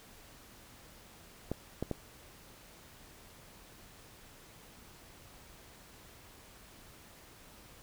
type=clicks; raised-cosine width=2 ms; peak=-20 dBFS; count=3; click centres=1.516 / 1.826 / 1.913 s; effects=pink hiss -56 dBFS RMS until 7.82 s